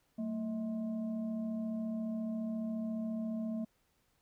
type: tone with frequency modulation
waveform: sine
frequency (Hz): 225.2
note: A3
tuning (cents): +40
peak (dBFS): -34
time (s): 0.18-3.65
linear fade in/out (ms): 10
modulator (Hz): 416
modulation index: 0.52
effects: pink hiss -75 dBFS RMS until 4.21 s